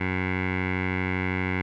15% pulse tone with low-pass filter, 92.6 Hz, F#2, 2 cents sharp, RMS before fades -27 dBFS, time 0-1.62 s, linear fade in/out 10 ms, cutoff 2100 Hz, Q 5.8, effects none

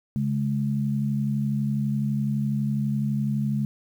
sine tone pair together, 138.5 / 210.5 Hz, C#3 / G#3, -1 / +24 cents, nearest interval perfect fifth, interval 725 cents, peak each -25 dBFS, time 0.16-3.65 s, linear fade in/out 0 ms, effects 9-bit

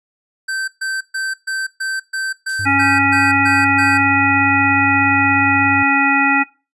square tone bursts, 1552 Hz, G6, 18 cents flat, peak -20 dBFS, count 11, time 0.48-3.98 s, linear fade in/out 10 ms, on 200 ms, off 130 ms
violet noise with exponential decay, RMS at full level -30 dBFS, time 2.49-3.05 s, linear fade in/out 2 ms, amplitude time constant 120 ms
triangle tone with vibrato, 98 Hz, G2, in tune, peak -22 dBFS, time 2.59-5.83 s, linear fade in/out 5 ms, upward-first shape triangle, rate 5 Hz, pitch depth 22 cents each way
harmonic tone, 277.2 Hz, C#4, in tune, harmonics 1 / 3 / 5 / 7 / 9, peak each -18 / -18 / -18 / -18 / -18 dBFS, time 2.65-6.44 s, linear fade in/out 20 ms
effects noise-tail reverb RT60 0.3 s tail -21 dB re dry + resampled to 24000 Hz

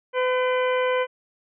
harmonic tone with a mistuned harmonic, 506 Hz, B4, 42 cents sharp, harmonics 1 / 2 / 3 / 4 / 5 / 6, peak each -21 / -27 / -31 / -33 / -35 / -37 dBFS, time 0.13-1.07 s, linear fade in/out 50 ms, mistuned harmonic 5, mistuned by -95 cents, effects none

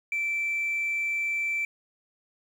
sine tone, 2333 Hz, D7, 12 cents flat, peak -24 dBFS, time 0.12-1.65 s, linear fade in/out 2 ms, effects tanh soft clip ceiling -23 dBFS + 9-bit

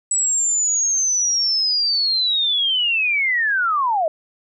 sine linear sweep, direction down, 7910 to 604 Hz, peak -16 dBFS, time 0.11-4.08 s, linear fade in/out 2 ms, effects none

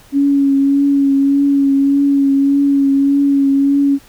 sine tone with vibrato, 278.3 Hz, C#4, 7 cents sharp, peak -9 dBFS, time 0.12-3.99 s, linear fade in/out 50 ms, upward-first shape triangle, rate 1.7 Hz, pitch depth 26 cents each way, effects pink hiss -45 dBFS RMS until 4.08 s

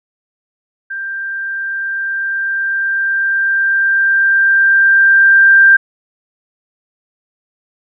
sine tone with level ramp, 1582 Hz, G6, 15 cents sharp, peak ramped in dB -20 to -3 dBFS, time 0.9-5.77 s, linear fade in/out 10 ms, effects none

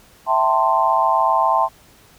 sine chord, A minor seventh, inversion second, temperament equal with one note detuned, 659.3 / 784 / 891.8 / 1046.5 Hz, E5 / G5 / A5 / C6, 0 / 0 / +23 / 0 cents, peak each -21 / -21 / -18 / -18 dBFS, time 0.26-1.69 s, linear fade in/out 50 ms, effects pink hiss -50 dBFS RMS until 2.18 s

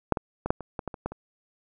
clicks, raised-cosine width 1 ms, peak -6 / -15 / -15 / -6 / -23 / -17 / -17 / -23 / -15 / -24 dBFS, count 10, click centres 0.123 / 0.172 / 0.46 / 0.505 / 0.607 / 0.792 / 0.877 / 0.942 / 1.06 / 1.12 s, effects none

